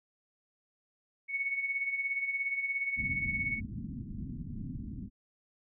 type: tone with tremolo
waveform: sine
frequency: 2217 Hz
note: C#7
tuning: in tune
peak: -28 dBFS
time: 1.28-3.61 s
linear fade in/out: 50 ms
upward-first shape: sine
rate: 17 Hz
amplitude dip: 60%
type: low-pass noise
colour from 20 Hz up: white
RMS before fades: -40 dBFS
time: 2.96-5.1 s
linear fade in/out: 50 ms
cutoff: 260 Hz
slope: 48 dB/octave
effects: none